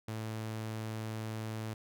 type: tone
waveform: sawtooth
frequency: 110 Hz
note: A2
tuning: in tune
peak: -33 dBFS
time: 0.08-1.74 s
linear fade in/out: 5 ms
effects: none